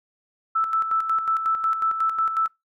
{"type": "tone with tremolo", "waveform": "sine", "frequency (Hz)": 1318.5, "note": "E6", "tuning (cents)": 0, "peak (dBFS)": -18, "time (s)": [0.55, 2.48], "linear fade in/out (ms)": 10, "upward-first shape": "square", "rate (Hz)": 5.5, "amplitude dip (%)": 55, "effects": ["noise-tail reverb RT60 0.2 s tail -26 dB re dry"]}